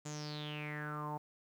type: tone with low-pass filter sweep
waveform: sawtooth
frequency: 150 Hz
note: D3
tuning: 37 cents sharp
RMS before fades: -42 dBFS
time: 0.05-1.18 s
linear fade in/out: 10 ms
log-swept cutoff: 7300 to 830 Hz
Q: 8.7
effects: 11-bit